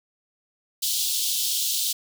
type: high-pass noise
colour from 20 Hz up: pink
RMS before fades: -25 dBFS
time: 0.82-1.93 s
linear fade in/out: 10 ms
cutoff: 3200 Hz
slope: 48 dB/octave
effects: none